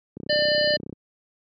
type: click train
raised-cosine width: 3 ms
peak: -21 dBFS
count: 25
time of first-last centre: 0.17-0.927 s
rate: 31.7 Hz
type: harmonic tone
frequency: 597 Hz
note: D5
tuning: 28 cents sharp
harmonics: 1 / 3 / 5 / 7 / 8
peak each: -21 / -26 / -29 / -26 / -29 dBFS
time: 0.29-0.77 s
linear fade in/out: 10 ms
effects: high-pass 150 Hz 12 dB/octave